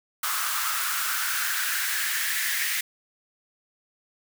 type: noise with high-pass filter sweep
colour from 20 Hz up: white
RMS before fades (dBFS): -27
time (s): 0.23-2.81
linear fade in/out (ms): 5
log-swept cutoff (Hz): 1200 to 1900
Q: 4.6
effects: none